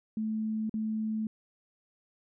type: tone with dropouts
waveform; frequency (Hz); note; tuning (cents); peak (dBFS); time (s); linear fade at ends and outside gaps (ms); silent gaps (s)
sine; 218.1; A3; -15; -29; 0.17-1.27; 2; 0.695-0.74
effects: none